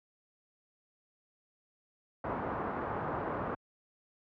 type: low-pass noise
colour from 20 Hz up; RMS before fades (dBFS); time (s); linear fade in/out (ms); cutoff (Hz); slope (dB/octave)
white; -36; 2.24-3.55; 5; 1200; 24
effects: high-pass 60 Hz 12 dB/octave